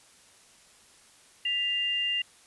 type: tone pair together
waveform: sine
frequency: 1975.5 / 2800 Hz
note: B6 / F7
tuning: 0 / +4 cents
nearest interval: tritone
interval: 604 cents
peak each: -35 / -26 dBFS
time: 1.45-2.22 s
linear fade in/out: 5 ms
effects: white hiss -57 dBFS RMS until 2.46 s + resampled to 24000 Hz